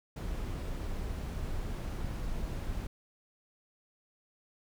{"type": "noise", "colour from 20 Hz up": "brown", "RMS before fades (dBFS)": -36, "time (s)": [0.16, 2.87], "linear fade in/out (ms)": 5}
{"type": "click", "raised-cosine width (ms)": 5, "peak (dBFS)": -25, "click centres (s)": 2.047}
{"effects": []}